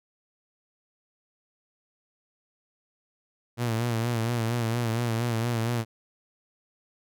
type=tone with vibrato; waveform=sawtooth; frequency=116.54 Hz; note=A#2; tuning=in tune; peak=-21 dBFS; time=3.57-5.85 s; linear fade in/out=50 ms; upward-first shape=sine; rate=4.3 Hz; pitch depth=67 cents each way; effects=none